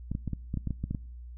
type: clicks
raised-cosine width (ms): 5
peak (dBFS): -19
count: 11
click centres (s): 0.116 / 0.151 / 0.277 / 0.333 / 0.541 / 0.573 / 0.673 / 0.707 / 0.84 / 0.91 / 0.948
effects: noise-tail reverb RT60 0.7 s tail -24 dB re dry + added 60 Hz sine -41 dBFS peak until 1.37 s